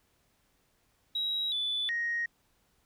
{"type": "tone with pitch steps", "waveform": "sine", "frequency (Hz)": [3848, 3479, 1874], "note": ["B7", "A7", "A#6"], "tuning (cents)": [-46, -20, 9], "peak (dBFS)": -28, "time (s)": [1.15, 2.26], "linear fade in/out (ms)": 5, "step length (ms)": 370, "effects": ["tanh soft clip ceiling -24 dBFS", "pink hiss -71 dBFS RMS until 2.85 s"]}